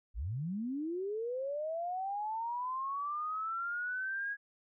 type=linear sweep; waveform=sine; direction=up; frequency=43 to 1661.2 Hz; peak=-34 dBFS; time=0.14-4.37 s; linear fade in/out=50 ms; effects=none